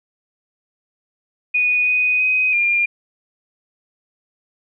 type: tone with pitch steps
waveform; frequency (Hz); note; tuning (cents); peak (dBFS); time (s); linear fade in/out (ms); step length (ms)
sine; 2473 / 2491 / 2512 / 2403; D#7 / D#7 / D#7 / D7; -11 / +1 / +16 / +39; -14; 1.54-2.86; 10; 330
effects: none